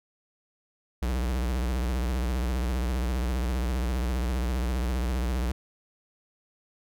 square tone with vibrato, 61.74 Hz, B1, in tune, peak -26 dBFS, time 1.02-5.52 s, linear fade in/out 5 ms, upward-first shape sine, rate 15 Hz, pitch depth 140 cents each way, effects none

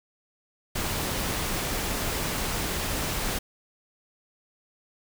pink noise, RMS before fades -29 dBFS, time 0.75-3.39 s, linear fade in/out 10 ms, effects none

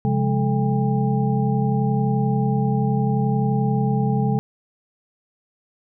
sine tone cluster, 133.4 / 174.1 / 205.2 / 434.3 / 802 Hz, C3 / F3 / G#3 / A4 / G5, +34 / -5 / -21 / -23 / +39 cents, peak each -20 / -28 / -22 / -28 / -28 dBFS, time 0.05-4.39 s, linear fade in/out 0 ms, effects none

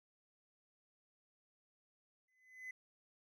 triangle tone with exponential growth, 2025 Hz, B6, 43 cents sharp, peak -40 dBFS, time 2.28-2.71 s, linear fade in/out 5 ms, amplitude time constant 92 ms, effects tanh soft clip ceiling -38 dBFS

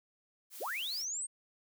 blue noise, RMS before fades -47 dBFS, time 0.5-1.06 s, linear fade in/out 50 ms
sine linear sweep, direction up, 246.9 to 8630 Hz, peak -35 dBFS, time 0.6-1.27 s, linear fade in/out 20 ms
effects none

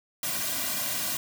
white noise with comb filter, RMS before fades -30 dBFS, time 0.23-1.17 s, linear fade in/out 2 ms, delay 2.3 ms, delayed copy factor -1, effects none

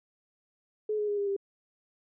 sine tone with pitch steps, 426.6 / 418.8 / 411.1 / 403.6 / 396.2 Hz, G#4 / G#4 / G#4 / G#4 / G4, +46 / +15 / -18 / -49 / +18 cents, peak -27 dBFS, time 0.89-1.365 s, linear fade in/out 5 ms, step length 95 ms, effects none

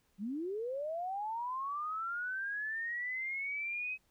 sine linear sweep, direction up, 183.4 to 2552 Hz, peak -35 dBFS, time 0.18-3.98 s, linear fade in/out 50 ms, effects pink hiss -74 dBFS RMS until 4.1 s

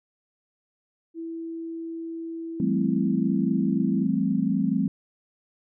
sine tone, 329.6 Hz, E4, in tune, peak -31 dBFS, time 1.14-4.07 s, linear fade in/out 50 ms
sine chord, A minor seventh, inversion second, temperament equal with one note detuned, 168.67 / 196 / 220 / 261.6 Hz, E3 / G3 / A3 / C4, +40 / 0 / 0 / 0 cents, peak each -29 / -25 / -27 / -26 dBFS, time 2.6-4.88 s, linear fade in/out 2 ms
effects none

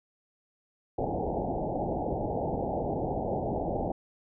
white low-pass noise, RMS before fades -31 dBFS, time 0.98-3.92 s, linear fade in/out 5 ms, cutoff 840 Hz, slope 96 dB/octave, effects none

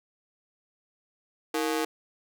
sawtooth ring-modulated tone, 392 Hz, G4, in tune, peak -19 dBFS, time 1.54-1.85 s, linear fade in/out 5 ms, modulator 71.7 Hz, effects none

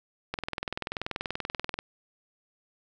click train, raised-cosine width 0.3 ms, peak -15 dBFS, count 31, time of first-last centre 0.34-1.789 s, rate 20.7 Hz, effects none

